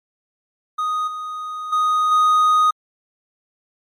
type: tone with level steps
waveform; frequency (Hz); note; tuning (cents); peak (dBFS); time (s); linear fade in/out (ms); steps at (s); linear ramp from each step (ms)
triangle; 1244.5; D#6; 0; -17 / -24 / -13 / -10; 0.78-2.71; 10; 1.07 / 1.72 / 2.11; 10
effects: MP3 96 kbps